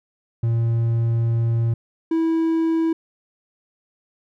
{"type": "tone pair in turn", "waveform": "triangle", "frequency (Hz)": [115.6, 326.2], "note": ["A#2", "E4"], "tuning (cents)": [-14, -18], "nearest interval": "octave + tritone", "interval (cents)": 1796, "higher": "second", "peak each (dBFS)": -15, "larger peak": "neither", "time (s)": [[0.43, 1.74], [2.11, 2.93]], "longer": "first", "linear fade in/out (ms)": 5, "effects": []}